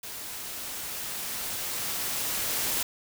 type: noise with level ramp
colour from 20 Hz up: white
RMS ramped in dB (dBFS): -39 to -28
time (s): 0.03-2.83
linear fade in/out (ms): 5
effects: none